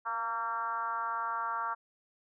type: tone with frequency modulation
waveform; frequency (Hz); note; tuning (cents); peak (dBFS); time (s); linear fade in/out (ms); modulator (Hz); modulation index
sine; 1144; D6; -46; -31; 0.05-1.75; 20; 225; 1.4
effects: none